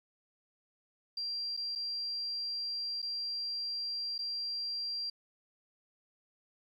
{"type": "tone with dropouts", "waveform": "sine", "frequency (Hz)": 4740, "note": "D8", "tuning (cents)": 15, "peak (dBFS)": -34, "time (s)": [1.17, 5.1], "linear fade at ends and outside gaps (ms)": 5, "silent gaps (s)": [[1.567, 1.573], [1.753, 1.757], [3.019, 3.026], [4.181, 4.189]], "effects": ["11-bit"]}